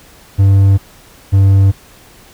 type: tone pair in turn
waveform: triangle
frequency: 98 / 97.6 Hz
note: G2 / G2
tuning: 0 / -7 cents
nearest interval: unison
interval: 7 cents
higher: first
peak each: -3 dBFS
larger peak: neither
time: 0.38-0.78 / 1.32-1.72 s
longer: neither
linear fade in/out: 20 ms
effects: pink hiss -42 dBFS RMS until 2.33 s